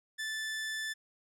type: tone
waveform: sawtooth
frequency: 1755 Hz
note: A6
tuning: 5 cents flat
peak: -31 dBFS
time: 0.18-0.94 s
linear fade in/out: 20 ms
effects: low-pass 10000 Hz 12 dB/octave